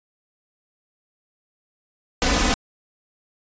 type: noise with comb filter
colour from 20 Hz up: pink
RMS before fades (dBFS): -19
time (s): 2.22-2.54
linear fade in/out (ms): 0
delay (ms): 4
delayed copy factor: +0.85
effects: resampled to 16000 Hz